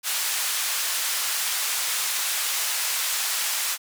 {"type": "band-pass noise", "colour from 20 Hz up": "white", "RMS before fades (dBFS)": -26, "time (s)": [0.03, 3.78], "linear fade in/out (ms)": 50, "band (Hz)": [990, 12000], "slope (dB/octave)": 12, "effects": []}